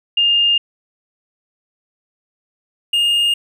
sine / triangle tone pair in turn, 2818 / 2833 Hz, F7 / F7, +15 / +24 cents, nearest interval unison, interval 9 cents, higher second, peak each -11 dBFS, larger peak neither, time 0.17-0.58 / 2.93-3.34 s, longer neither, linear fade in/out 5 ms, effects none

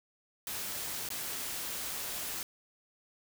white noise with dropouts, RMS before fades -38 dBFS, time 0.47-2.43 s, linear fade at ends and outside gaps 1 ms, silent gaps 1.089-1.103 s, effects none

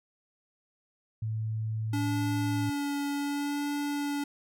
sine tone, 110 Hz, A2, in tune, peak -29 dBFS, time 1.22-2.7 s, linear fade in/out 5 ms
square tone with vibrato, 286.9 Hz, D4, 40 cents flat, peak -30 dBFS, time 1.93-4.24 s, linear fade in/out 5 ms, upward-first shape sine, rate 0.68 Hz, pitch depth 13 cents each way
effects none

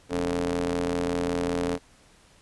sawtooth ring-modulated tone, 85.1 Hz, F2, 44 cents flat, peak -18 dBFS, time 0.09-1.79 s, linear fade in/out 50 ms, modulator 358 Hz, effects pink hiss -57 dBFS RMS until 2.41 s + resampled to 24000 Hz

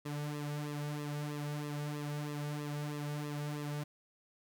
sawtooth tone with flanger, 147.4 Hz, D3, 7 cents sharp, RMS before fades -39 dBFS, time 0.05-3.84 s, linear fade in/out 10 ms, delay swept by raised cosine 1.3 to 3 ms, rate 3.1 Hz, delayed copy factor -0.75, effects none

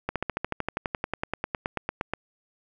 slowing click train, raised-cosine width 0.5 ms, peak -12 dBFS, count 23, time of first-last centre 0.09-2.136 s, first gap 67 ms, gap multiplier 1.03, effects none

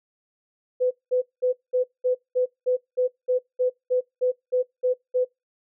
sine tone bursts, 503 Hz, B4, 32 cents sharp, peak -18 dBFS, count 15, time 0.8-5.25 s, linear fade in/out 20 ms, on 110 ms, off 200 ms, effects noise-tail reverb RT60 0.2 s tail -23 dB re dry

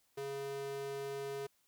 square tone with high-pass filter, 138.59 Hz, C#3, in tune, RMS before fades -41 dBFS, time 0.17-1.47 s, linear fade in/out 10 ms, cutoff 330 Hz, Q 5.5, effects white hiss -74 dBFS RMS until 1.67 s

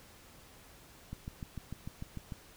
click train, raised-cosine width 5 ms, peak -28 dBFS, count 9, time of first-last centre 1.13-2.322 s, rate 6.71 Hz, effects pink hiss -57 dBFS RMS until 2.56 s

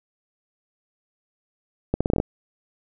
accelerating click train, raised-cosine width 2 ms, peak -7 dBFS, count 8, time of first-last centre 1.94-2.201 s, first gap 66 ms, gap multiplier 0.8, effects none

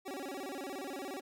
25% pulse tone with vibrato, 324.9 Hz, E4, 25 cents flat, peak -36 dBFS, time 0.05-1.21 s, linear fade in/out 20 ms, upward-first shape square, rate 17 Hz, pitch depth 280 cents each way, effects none

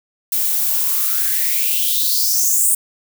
violet noise with high-pass filter sweep, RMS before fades -17 dBFS, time 0.32-2.75 s, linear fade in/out 5 ms, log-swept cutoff 520 to 9000 Hz, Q 5.5, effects none

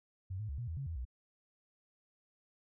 sine tone with pitch steps, 93.8 / 107.4 / 69.7 / 120.4 / 81.5 / 137.1 / 82.2 / 61.7 Hz, F#2 / A2 / C#2 / B2 / E2 / C#3 / E2 / B1, +24 / -41 / +10 / -44 / -19 / -19 / -4 / -1 cents, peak -37 dBFS, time 0.3-1.052 s, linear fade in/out 10 ms, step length 94 ms, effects none

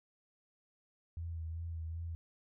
sine tone with vibrato, 82.41 Hz, E2, in tune, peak -38 dBFS, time 1.17-2.15 s, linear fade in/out 0 ms, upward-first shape sine, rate 2.6 Hz, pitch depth 36 cents each way, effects none

